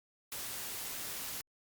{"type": "noise", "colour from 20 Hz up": "white", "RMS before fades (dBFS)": -41, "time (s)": [0.32, 1.41], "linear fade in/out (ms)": 0, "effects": ["Opus 48 kbps"]}